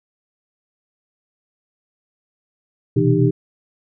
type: tone cluster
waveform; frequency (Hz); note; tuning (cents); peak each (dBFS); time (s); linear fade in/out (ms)
sine; 123.2 / 130.4 / 164.7 / 305.5 / 395.7; B2 / C3 / E3 / D#4 / G4; -4 / -5 / -1 / -32 / +16; -19; 2.96-3.31; 10
effects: none